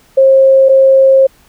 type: tone pair in turn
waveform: sine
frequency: 535 / 535 Hz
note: C5 / C5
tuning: +38 / +38 cents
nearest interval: unison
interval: 0 cents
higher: neither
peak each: -3 dBFS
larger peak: neither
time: 0.17-0.69 / 0.69-1.27 s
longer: second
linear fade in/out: 10 ms
effects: pink hiss -48 dBFS RMS until 1.48 s